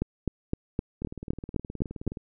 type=two click trains; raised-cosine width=3 ms; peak=-13 / -24 dBFS; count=9 / 23; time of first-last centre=0.02-2.077 / 1.02-2.172 s; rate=3.89 / 19.1 Hz; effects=none